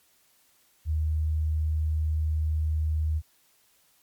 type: tone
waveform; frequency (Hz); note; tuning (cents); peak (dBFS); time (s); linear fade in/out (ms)
sine; 77.78; D#2; 0; -23; 0.85-3.22; 50
effects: white hiss -64 dBFS RMS until 4.02 s + MP3 96 kbps